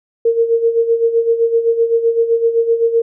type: tone with tremolo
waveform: sine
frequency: 461 Hz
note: A#4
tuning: 19 cents flat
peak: -8 dBFS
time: 0.25-3.02 s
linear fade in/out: 5 ms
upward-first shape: sine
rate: 7.8 Hz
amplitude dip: 70%
effects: none